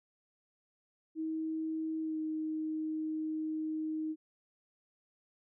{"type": "tone with pitch glide", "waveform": "sine", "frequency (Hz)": [318.1, 313], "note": ["D#4", "D#4"], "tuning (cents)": [38, 10], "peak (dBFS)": -33, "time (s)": [1.15, 4.16], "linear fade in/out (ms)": 50, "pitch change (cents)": -28, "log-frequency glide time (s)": [2.01, 2.18], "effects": []}